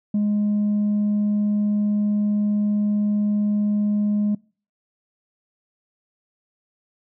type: tone with tanh clipping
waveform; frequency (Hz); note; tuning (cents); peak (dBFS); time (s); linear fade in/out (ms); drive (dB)
triangle; 207.7; G#3; 0; -18; 0.14-4.35; 5; 6
effects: noise-tail reverb RT60 0.4 s tail -25 dB re dry